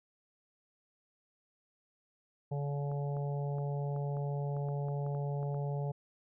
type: harmonic tone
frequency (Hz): 142.6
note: C#3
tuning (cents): +49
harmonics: 1 / 3 / 4 / 5 / 6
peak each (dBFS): -33 / -43 / -45 / -47 / -49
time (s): 2.51-5.92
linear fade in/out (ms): 10
type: clicks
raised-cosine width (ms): 1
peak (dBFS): -36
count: 12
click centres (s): 2.916 / 3.168 / 3.584 / 3.963 / 4.169 / 4.567 / 4.687 / 4.885 / 5.065 / 5.149 / 5.43 / 5.545
effects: none